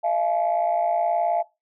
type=tone cluster; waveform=sine; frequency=628 / 687 / 854 Hz; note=D#5 / F5 / G#5; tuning=+16 / -29 / +48 cents; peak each=-27 / -21 / -26 dBFS; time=0.03-1.43 s; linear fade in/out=20 ms; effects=noise-tail reverb RT60 0.2 s tail -17 dB re dry + tanh soft clip ceiling -13 dBFS